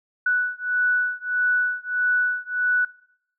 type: beating tone pair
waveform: sine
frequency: 1480 / 1481.6 Hz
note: F#6 / F#6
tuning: 0 / +2 cents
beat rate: 1.6 Hz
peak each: -23 dBFS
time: 0.26-2.85 s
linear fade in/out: 5 ms
effects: noise-tail reverb RT60 0.8 s tail -23 dB re dry